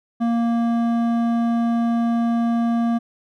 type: tone with hard clipping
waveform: triangle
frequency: 233.1 Hz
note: A#3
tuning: in tune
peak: -19 dBFS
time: 0.2-2.99 s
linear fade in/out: 20 ms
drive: 14 dB
effects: none